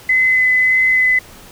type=tone with vibrato; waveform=sine; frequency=2027 Hz; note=B6; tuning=45 cents sharp; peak=-10 dBFS; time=0.09-1.19 s; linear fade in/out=5 ms; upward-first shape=sine; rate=1.7 Hz; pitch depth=10 cents each way; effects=pink hiss -40 dBFS RMS until 1.51 s